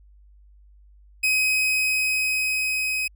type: tone with level ramp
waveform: 40% pulse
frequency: 2527 Hz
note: D#7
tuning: 26 cents sharp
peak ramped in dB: -17 to -22 dBFS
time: 1.23-3.08 s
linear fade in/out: 10 ms
effects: added 50 Hz sine -49 dBFS peak until 3.15 s